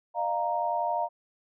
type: chord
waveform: sine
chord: Eb suspended second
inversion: none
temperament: equal with one note detuned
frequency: 607 / 698.5 / 932.3 Hz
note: Eb5 / F5 / Bb5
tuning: -43 / 0 / 0 cents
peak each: -33 / -29 / -29 dBFS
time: 0.14-1.09 s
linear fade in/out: 50 ms
effects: none